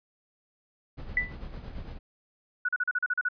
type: noise with tremolo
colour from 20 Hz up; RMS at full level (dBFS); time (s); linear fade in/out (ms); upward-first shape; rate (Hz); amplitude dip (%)
brown; -37; 0.97-1.99; 20; sine; 8.9; 50
type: tone with exponential decay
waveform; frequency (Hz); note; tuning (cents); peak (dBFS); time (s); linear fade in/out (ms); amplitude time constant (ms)
sine; 1984; B6; +7; -19; 1.17-1.35; 2; 38
type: tone bursts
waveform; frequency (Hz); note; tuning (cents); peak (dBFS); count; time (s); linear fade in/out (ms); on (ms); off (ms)
sine; 1471; F#6; -11; -24; 9; 2.65-3.287; 5; 37; 38
effects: resampled to 11025 Hz